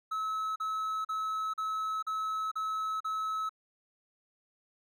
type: tone bursts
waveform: triangle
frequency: 1294 Hz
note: E6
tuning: 32 cents flat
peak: -29 dBFS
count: 7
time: 0.11-3.494 s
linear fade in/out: 10 ms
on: 450 ms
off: 39 ms
effects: none